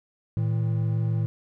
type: tone pair together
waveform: triangle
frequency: 112.78 / 159.5 Hz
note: A2 / D#3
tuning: +43 / +43 cents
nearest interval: tritone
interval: 600 cents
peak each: -21 / -27 dBFS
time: 0.37-1.26 s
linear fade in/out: 0 ms
effects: none